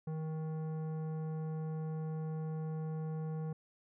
triangle tone with tanh clipping, 157.6 Hz, D#3, 23 cents sharp, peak -38 dBFS, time 0.07-3.53 s, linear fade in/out 5 ms, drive 17 dB, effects none

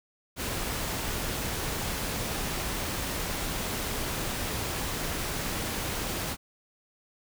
pink noise, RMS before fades -32 dBFS, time 0.36-6.37 s, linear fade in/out 50 ms, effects none

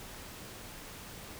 silence, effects pink hiss -47 dBFS RMS until 1.39 s

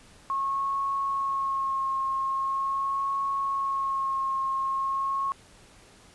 sine tone with vibrato, 1087 Hz, C#6, 34 cents flat, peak -25 dBFS, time 0.3-5.32 s, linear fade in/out 0 ms, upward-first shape sine, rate 0.42 Hz, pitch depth 19 cents each way, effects pink hiss -54 dBFS RMS until 6.14 s + resampled to 24000 Hz

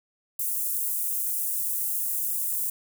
white high-pass noise, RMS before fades -28 dBFS, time 0.39-2.7 s, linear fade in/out 5 ms, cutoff 8900 Hz, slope 24 dB/octave, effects none

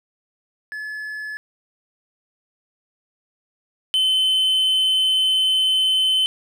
triangle tone pair in turn, 1716 / 3058 Hz, A6 / G7, -44 / -44 cents, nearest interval minor seventh, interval 1000 cents, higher second, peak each -26 / -14 dBFS, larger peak second, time 0.72-1.37 / 3.94-6.26 s, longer second, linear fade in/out 0 ms, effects none

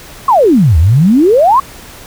sine exponential two-way sweep, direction down then up, 1132 to 73.42 to 1132 Hz, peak -4 dBFS, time 0.28-1.6 s, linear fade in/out 5 ms, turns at 0.78 s, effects pink hiss -33 dBFS RMS until 2.06 s

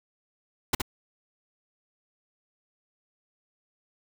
pink noise with echo, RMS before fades -22 dBFS, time 0.73-0.75 s, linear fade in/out 5 ms, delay 68 ms, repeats 1, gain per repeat -5 dB, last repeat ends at 0.818 s, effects none

